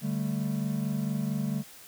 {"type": "chord", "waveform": "triangle", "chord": "D suspended fourth", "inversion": "none", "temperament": "just", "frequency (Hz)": [146.83, 195.78, 220.2], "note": ["D3", "G3", "A3"], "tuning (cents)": [0, -2, 2], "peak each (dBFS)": -30, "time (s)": [0.01, 1.64], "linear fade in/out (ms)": 50, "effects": ["white hiss -50 dBFS RMS until 1.87 s"]}